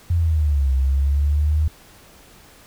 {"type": "linear two-way sweep", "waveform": "sine", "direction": "down then up", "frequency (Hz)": [87.31, 65.41, 77.9], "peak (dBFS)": -15, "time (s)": [0.1, 1.68], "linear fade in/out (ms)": 5, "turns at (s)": 0.73, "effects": ["pink hiss -48 dBFS RMS until 2.66 s"]}